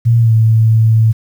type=tone with pitch glide; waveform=sine; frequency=116.54 to 111.47 Hz; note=A#2 to A2; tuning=0 to +23 cents; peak=-6 dBFS; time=0.05-1.13 s; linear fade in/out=20 ms; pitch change=-77 cents; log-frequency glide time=0.19-0.33 s; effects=7-bit